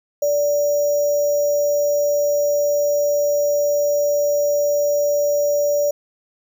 sine tone with sample-and-hold, 581 Hz, D5, 19 cents flat, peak -15 dBFS, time 0.22-5.91 s, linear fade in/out 5 ms, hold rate 6300 Hz, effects none

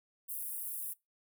pink high-pass noise, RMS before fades -40 dBFS, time 0.28-0.94 s, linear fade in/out 20 ms, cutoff 9600 Hz, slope 48 dB/octave, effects noise-tail reverb RT60 0.2 s tail -22 dB re dry

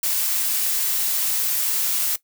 blue noise, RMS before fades -22 dBFS, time 0.03-2.16 s, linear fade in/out 5 ms, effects noise-tail reverb RT60 0.1 s tail -17 dB re dry

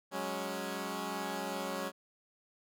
10% pulse chord, F# suspended second, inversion none, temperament equal, 185 / 207.7 / 277.2 Hz, F#3 / G#3 / C#4, 0 / 0 / 0 cents, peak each -32 dBFS, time 0.11-1.92 s, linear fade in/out 50 ms, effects none

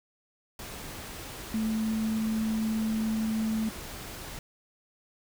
sine tone in noise, 220 Hz, A3, in tune, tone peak -26 dBFS, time 1.54-3.69 s, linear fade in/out 2 ms, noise pink, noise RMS -41 dBFS, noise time 0.59-4.39 s, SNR +12 dB, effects none

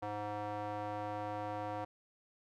square tone with band-pass filter, 104.4 Hz, G#2, 10 cents sharp, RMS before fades -40 dBFS, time 0.02-1.85 s, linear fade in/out 10 ms, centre 770 Hz, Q 1.9, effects none

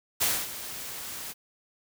white noise with ADSR envelope, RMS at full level -24 dBFS, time 0.2-1.34 s, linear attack 19 ms, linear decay 250 ms, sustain -14 dB, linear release 33 ms, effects none

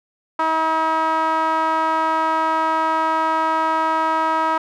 sawtooth tone with band-pass filter, 319.8 Hz, D#4, 48 cents sharp, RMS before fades -19 dBFS, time 0.39-4.58 s, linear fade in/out 5 ms, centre 1100 Hz, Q 4.6, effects none

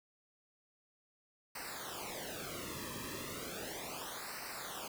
pink noise with flanger, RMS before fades -44 dBFS, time 1.55-4.88 s, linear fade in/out 5 ms, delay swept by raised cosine 0.29 to 1.39 ms, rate 0.35 Hz, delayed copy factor -0.95, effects none

